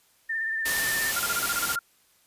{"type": "tone with vibrato", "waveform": "sine", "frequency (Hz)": 1794, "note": "A6", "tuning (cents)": 33, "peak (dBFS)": -26, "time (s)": [0.29, 1.12], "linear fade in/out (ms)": 10, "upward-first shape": "sine", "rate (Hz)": 17, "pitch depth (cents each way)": 30}
{"type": "noise", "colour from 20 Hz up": "white", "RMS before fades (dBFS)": -28, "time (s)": [0.65, 1.76], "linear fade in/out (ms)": 10}
{"type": "tone bursts", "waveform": "sine", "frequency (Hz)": 1396.9, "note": "F6", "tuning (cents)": 0, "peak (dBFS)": -25, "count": 10, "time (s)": [1.16, 1.791], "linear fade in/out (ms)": 5, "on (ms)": 37, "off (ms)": 29}
{"effects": ["white hiss -63 dBFS RMS until 2.26 s", "resampled to 32000 Hz"]}